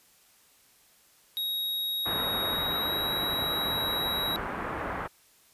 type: tone with pitch glide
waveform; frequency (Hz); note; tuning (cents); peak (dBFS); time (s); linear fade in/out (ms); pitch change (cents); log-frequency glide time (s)
square; 3787 to 3860; A#7 to B7; +27 to -40; -29; 1.37-4.36; 0; +33; 2.45-3.09
type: low-pass noise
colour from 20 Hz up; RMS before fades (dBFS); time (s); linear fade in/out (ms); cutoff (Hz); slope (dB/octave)
white; -34; 2.05-5.08; 20; 1600; 24
effects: white hiss -61 dBFS RMS until 5.53 s + resampled to 32000 Hz